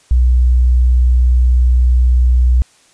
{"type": "tone", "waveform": "sine", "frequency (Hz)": 61.74, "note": "B1", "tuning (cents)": 0, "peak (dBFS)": -7, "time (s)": [0.11, 2.62], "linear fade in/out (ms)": 0, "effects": ["white hiss -50 dBFS RMS until 2.93 s", "resampled to 22050 Hz"]}